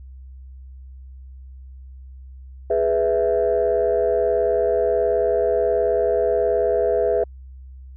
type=chord; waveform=sine; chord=E major; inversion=first; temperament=equal; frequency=415.3 / 493.9 / 659.3 Hz; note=G#4 / B4 / E5; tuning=0 / 0 / 0 cents; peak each=-20 dBFS; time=2.7-7.24 s; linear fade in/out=5 ms; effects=tanh soft clip ceiling -10 dBFS + added 65 Hz sine -37 dBFS peak until 7.96 s